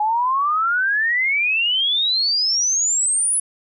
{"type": "exponential sweep", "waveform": "sine", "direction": "up", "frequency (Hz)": [831, 10340], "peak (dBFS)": -16, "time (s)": [0, 3.4], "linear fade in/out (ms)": 5, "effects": []}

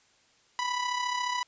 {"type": "tone with amplitude modulation", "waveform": "sawtooth", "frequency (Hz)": 987.8, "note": "B5", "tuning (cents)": 0, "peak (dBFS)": -22, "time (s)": [0.59, 1.43], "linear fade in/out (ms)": 0, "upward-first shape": "sine", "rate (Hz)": 34.2, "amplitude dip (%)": 55, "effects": ["white hiss -64 dBFS RMS until 1.47 s", "resampled to 16000 Hz"]}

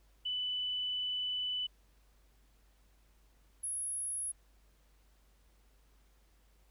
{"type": "tone pair in turn", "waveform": "sine", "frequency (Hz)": [2990, 10729], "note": ["F#7", "E9"], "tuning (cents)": [17, 29], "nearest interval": "octave + minor seventh", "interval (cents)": 2212, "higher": "second", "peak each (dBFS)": [-33, -35], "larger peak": "first", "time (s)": [[0.25, 1.67], [3.63, 4.32]], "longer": "first", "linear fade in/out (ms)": 10, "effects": ["added 50 Hz sine -64 dBFS peak until 6.7 s", "pink hiss -72 dBFS RMS until 6.7 s"]}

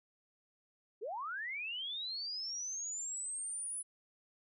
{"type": "linear sweep", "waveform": "sine", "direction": "up", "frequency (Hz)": [370, 10060], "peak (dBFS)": -38, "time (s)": [1.01, 3.83], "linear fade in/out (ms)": 20, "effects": []}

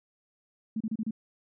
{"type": "tone bursts", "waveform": "sine", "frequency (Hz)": 220, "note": "A3", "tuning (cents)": 0, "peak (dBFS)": -28, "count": 5, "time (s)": [0.76, 1.109], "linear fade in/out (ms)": 5, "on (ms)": 45, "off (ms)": 31, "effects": []}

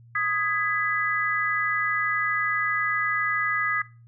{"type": "chord", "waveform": "sine", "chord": "G# minor", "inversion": "second", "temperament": "just", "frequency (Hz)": [1245.9, 1661.2, 1993.5], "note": ["D#6", "G#6", "B6"], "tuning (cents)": [2, 0, 16], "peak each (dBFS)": -27, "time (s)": [0.15, 3.82], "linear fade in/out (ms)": 5, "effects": ["noise-tail reverb RT60 0.3 s tail -18 dB re dry", "added 117 Hz sine -48 dBFS peak until 4.07 s"]}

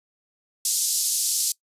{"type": "band-pass noise", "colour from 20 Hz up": "white", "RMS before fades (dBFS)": -24, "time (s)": [0.65, 1.52], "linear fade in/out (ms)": 2, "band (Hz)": [4600, 11000], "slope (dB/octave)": 24, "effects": ["noise-tail reverb RT60 0.1 s tail -22 dB re dry", "resampled to 32000 Hz"]}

